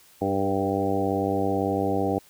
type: harmonic tone with a mistuned harmonic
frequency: 98 Hz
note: G2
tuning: in tune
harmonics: 1 / 2 / 3 / 4 / 5 / 6 / 7 / 8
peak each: -32 / -31 / -28 / -30 / -29 / -34 / -32 / -30 dBFS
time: 0.21-2.19 s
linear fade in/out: 10 ms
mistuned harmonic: 5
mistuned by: -20 cents
effects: white hiss -55 dBFS RMS until 2.29 s